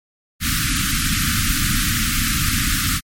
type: band-stop noise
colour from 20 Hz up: pink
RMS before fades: -19 dBFS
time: 0.4-3.01 s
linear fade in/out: 50 ms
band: 300 to 1200 Hz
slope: 96 dB/octave
effects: MP3 64 kbps